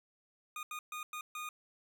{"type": "tone bursts at uneven times", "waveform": "25% pulse", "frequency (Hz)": 1228, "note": "D#6", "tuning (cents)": -23, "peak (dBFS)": -36, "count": 5, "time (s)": [[0.56, 0.63], [0.71, 0.79], [0.92, 1.03], [1.13, 1.21], [1.35, 1.49]], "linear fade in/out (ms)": 2, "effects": []}